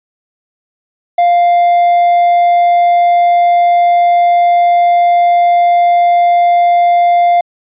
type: tone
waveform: triangle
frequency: 698.5 Hz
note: F5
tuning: in tune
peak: -4 dBFS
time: 1.18-7.41 s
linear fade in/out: 5 ms
effects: resampled to 8000 Hz